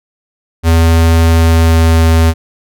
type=tone with pitch glide; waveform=square; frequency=82.41 to 81.65 Hz; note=E2 to E2; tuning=0 to -16 cents; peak=-6 dBFS; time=0.63-2.34 s; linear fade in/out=50 ms; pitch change=-16 cents; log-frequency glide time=1.25-2.1 s; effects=none